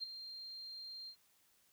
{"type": "tone with ADSR envelope", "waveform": "sine", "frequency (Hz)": 4186, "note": "C8", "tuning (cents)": 0, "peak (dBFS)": -36, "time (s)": [0, 1.16], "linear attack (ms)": 33, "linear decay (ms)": 9, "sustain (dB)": -10, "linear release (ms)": 80, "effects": ["white hiss -72 dBFS RMS until 1.72 s"]}